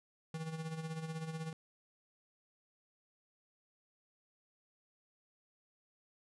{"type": "tone with tremolo", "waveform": "square", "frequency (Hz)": 160.4, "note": "E3", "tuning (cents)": -47, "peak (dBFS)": -38, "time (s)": [0.34, 1.53], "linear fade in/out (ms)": 2, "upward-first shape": "sine", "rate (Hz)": 16, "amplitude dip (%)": 60, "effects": ["resampled to 24000 Hz"]}